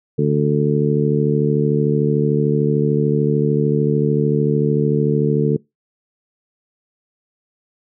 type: harmonic tone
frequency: 73.42 Hz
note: D2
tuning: in tune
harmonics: 2 / 3 / 4 / 5 / 6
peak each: -17 / -21 / -24 / -23 / -19 dBFS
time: 0.18-5.57 s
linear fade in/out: 10 ms
effects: noise-tail reverb RT60 0.2 s tail -24 dB re dry